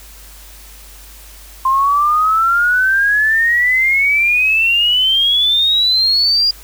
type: exponential sweep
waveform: sine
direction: up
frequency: 1046 to 4860 Hz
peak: -10 dBFS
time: 1.65-6.51 s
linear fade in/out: 5 ms
effects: added 50 Hz sine -38 dBFS peak until 6.63 s + white hiss -40 dBFS RMS until 6.63 s